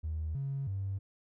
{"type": "tone with pitch steps", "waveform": "triangle", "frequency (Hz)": [78.5, 137.6, 97.5], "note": ["D#2", "C#3", "G2"], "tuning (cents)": [16, -12, -9], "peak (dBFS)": -29, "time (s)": [0.03, 0.99], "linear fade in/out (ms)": 20, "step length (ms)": 320, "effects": ["tanh soft clip ceiling -30 dBFS"]}